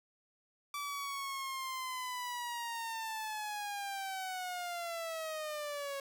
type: linear sweep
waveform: sawtooth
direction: down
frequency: 1160 to 550 Hz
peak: -34 dBFS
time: 0.74-6 s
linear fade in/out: 2 ms
effects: none